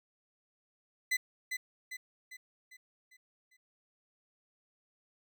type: tone with echo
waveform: 40% pulse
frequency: 2014 Hz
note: B6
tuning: 33 cents sharp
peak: -27 dBFS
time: 1.11-1.17 s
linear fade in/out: 10 ms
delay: 400 ms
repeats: 6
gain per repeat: -6 dB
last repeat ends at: 3.57 s
effects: none